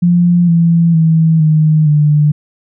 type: tone with pitch steps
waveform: sine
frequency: 174.61 / 167.88 / 161.42 / 155.2 / 149.22 Hz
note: F3 / E3 / E3 / D#3 / D3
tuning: 0 / +32 / -36 / -4 / +28 cents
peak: -6 dBFS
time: 0.02-2.32 s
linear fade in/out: 10 ms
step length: 460 ms
effects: none